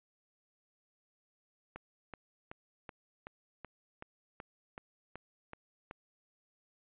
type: click train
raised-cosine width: 0.5 ms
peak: -29 dBFS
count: 12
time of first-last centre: 1.76-5.911 s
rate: 2.65 Hz
effects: resampled to 8000 Hz